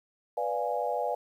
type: chord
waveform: sine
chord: B diminished seventh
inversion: none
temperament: equal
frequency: 493.9 / 587.3 / 698.5 / 830.6 Hz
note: B4 / D5 / F5 / Ab5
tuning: 0 / 0 / 0 / 0 cents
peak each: -33 dBFS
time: 0.37-1.15 s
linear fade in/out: 5 ms
effects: 10-bit